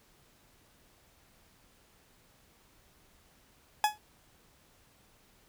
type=tone with exponential decay; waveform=40% pulse; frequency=845 Hz; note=G#5; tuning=30 cents sharp; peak=-19 dBFS; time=3.84-3.98 s; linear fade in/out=1 ms; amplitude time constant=29 ms; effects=pink hiss -64 dBFS RMS until 5.48 s